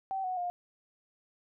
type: tone with pitch steps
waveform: sine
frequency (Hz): 770 / 739.1 / 709.4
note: G5 / F#5 / F5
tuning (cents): -31 / -2 / +27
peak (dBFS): -31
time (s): 0.11-0.5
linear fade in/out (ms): 0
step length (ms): 130
effects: none